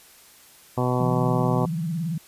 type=harmonic tone; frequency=125 Hz; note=B2; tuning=21 cents sharp; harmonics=1 / 2 / 3 / 4 / 5 / 6 / 7 / 8 / 9; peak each=-24 / -27 / -29 / -30 / -31 / -32 / -32 / -33 / -34 dBFS; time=0.77-1.66 s; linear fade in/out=10 ms
type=tone with vibrato; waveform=sine; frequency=164.81 Hz; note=E3; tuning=in tune; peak=-24 dBFS; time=1-2.18 s; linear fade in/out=5 ms; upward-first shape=sine; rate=18 Hz; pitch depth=140 cents each way
effects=white hiss -51 dBFS RMS until 2.27 s + resampled to 32000 Hz